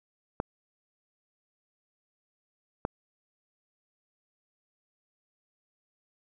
clicks, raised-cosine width 1 ms, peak -14 dBFS, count 2, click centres 0.401 / 2.851 s, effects none

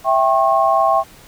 sine chord, C# diminished, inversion first, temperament equal with one note detuned, 659.3 / 784 / 1085.3 Hz, E5 / G5 / C#6, 0 / 0 / -37 cents, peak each -16 dBFS, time 0.04-1.04 s, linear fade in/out 50 ms, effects pink hiss -44 dBFS RMS until 1.27 s

